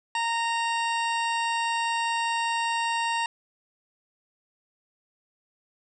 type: harmonic tone with a mistuned harmonic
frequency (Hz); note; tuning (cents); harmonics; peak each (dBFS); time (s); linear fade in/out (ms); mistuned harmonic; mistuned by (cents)
925; A#5; -14; 1 / 2 / 3 / 4 / 5 / 6 / 8 / 9; -26 / -32 / -32 / -39 / -42 / -43 / -45 / -43; 0.15-3.26; 2; 4; +16
effects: none